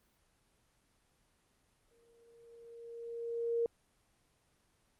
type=tone with exponential growth; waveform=sine; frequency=466.2 Hz; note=A#4; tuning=in tune; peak=-28 dBFS; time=1.91-3.66 s; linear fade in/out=1 ms; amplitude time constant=380 ms; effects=pink hiss -73 dBFS RMS until 4.99 s + Opus 24 kbps